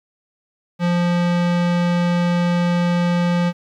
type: tone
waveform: square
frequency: 174.61 Hz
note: F3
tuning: in tune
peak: -16 dBFS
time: 0.79-3.53 s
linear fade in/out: 50 ms
effects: low-pass 4000 Hz 12 dB/octave + 9-bit